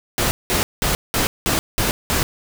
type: noise bursts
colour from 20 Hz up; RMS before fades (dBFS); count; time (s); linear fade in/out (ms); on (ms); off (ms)
pink; -19; 7; 0.18-2.23; 0; 130; 190
effects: none